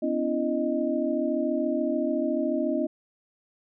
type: tone cluster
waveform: sine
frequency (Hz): 250.8 / 284.8 / 331.6 / 619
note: B3 / C#4 / E4 / D#5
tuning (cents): +27 / +47 / +10 / -9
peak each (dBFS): -29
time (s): 0.02-2.87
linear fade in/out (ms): 10
effects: none